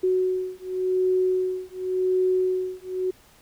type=beating tone pair; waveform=sine; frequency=370 / 370.9 Hz; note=F#4 / F#4; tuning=0 / +4 cents; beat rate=0.9 Hz; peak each=-24 dBFS; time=0.03-3.11 s; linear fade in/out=10 ms; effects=pink hiss -55 dBFS RMS until 3.41 s